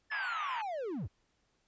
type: linear sweep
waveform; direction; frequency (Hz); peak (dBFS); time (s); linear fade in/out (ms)
triangle; down; 1760 to 60.3; -33; 0.1-1.08; 20
type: band-pass noise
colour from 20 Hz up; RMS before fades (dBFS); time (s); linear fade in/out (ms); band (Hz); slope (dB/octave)
pink; -41; 0.11-0.62; 10; 810 to 3000; 48
effects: pink hiss -75 dBFS RMS until 1.67 s + resampled to 16000 Hz